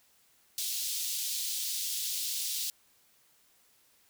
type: high-pass noise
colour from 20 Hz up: pink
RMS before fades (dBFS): -34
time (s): 0.58-2.7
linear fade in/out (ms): 0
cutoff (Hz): 3600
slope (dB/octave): 24
effects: white hiss -66 dBFS RMS until 4.09 s